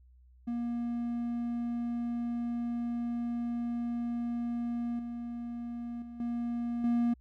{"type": "tone with level steps", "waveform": "triangle", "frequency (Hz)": 237.3, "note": "A#3", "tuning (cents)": 31, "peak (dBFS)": [-29, -34, -40, -29, -23], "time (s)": [0.47, 7.14], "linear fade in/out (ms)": 10, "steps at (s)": [4.99, 6.02, 6.2, 6.84], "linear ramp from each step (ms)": 2, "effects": ["added 62 Hz sine -56 dBFS peak until 7.2 s"]}